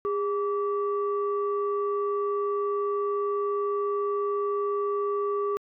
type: tone pair together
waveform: sine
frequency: 407 / 1155.2 Hz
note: G#4 / D6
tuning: -35 / -29 cents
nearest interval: octave + tritone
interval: 1806 cents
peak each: -25 / -30 dBFS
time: 0.05-5.57 s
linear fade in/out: 0 ms
effects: tanh soft clip ceiling -17 dBFS